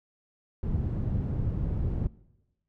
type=low-pass noise; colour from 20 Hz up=white; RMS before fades=-29 dBFS; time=0.63-2.07 s; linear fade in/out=2 ms; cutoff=120 Hz; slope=12 dB/octave; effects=noise-tail reverb RT60 1.0 s tail -21 dB re dry